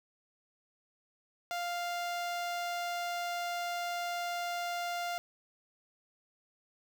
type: tone with notch filter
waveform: sawtooth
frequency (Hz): 698.5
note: F5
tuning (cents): 0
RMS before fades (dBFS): -36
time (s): 1.51-5.18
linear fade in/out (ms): 0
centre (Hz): 10000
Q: 1.6
effects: none